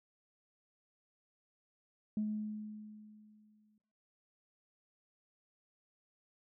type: tone with exponential decay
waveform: sine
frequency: 212.8 Hz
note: G#3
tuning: 42 cents sharp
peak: -30 dBFS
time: 2.17-3.78 s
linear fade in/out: 2 ms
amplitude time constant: 350 ms
effects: noise-tail reverb RT60 0.6 s tail -18 dB re dry + tanh soft clip ceiling -27 dBFS